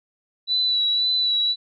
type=tone with vibrato; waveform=sine; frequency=3951 Hz; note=B7; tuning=in tune; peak=-18 dBFS; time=0.47-1.56 s; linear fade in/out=50 ms; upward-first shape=sine; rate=1.9 Hz; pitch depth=26 cents each way; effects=none